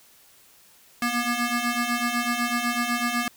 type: ring-modulated tone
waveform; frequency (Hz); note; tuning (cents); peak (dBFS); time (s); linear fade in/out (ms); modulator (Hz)
15% pulse; 480; B4; -49; -14; 1.02-3.28; 2; 724
effects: white hiss -55 dBFS RMS until 3.36 s